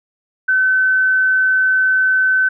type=tone; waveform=sine; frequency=1523 Hz; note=F#6; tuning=50 cents sharp; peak=-11 dBFS; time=0.48-2.49 s; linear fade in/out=10 ms; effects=none